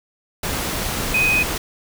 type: tone in noise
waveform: sine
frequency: 2505 Hz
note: D#7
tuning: 11 cents sharp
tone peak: -15 dBFS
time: 1.14-1.43 s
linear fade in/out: 5 ms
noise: pink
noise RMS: -24 dBFS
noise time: 0.43-1.58 s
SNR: +6 dB
effects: none